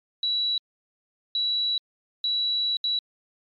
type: tone bursts at uneven times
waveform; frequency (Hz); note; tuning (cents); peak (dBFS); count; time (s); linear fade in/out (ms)
sine; 3921; B7; -13; -22; 4; 0.23-0.58 / 1.35-1.78 / 2.24-2.77 / 2.84-2.99; 2
effects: MP3 64 kbps